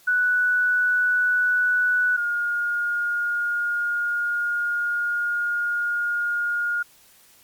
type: tone pair in turn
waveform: sine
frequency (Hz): 1480 / 1424.9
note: F#6 / F6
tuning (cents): 0 / +34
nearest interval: minor second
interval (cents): 66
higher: first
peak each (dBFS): -17 / -21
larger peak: first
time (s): 0.07-2.17 / 2.17-6.83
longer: second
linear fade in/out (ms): 10
effects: white hiss -54 dBFS RMS until 7.43 s + MP3 96 kbps